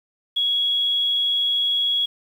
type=tone with vibrato; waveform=sine; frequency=3331 Hz; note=G#7; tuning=4 cents sharp; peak=-18 dBFS; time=0.36-2.06 s; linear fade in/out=10 ms; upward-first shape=sine; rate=20 Hz; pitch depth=11 cents each way; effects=8-bit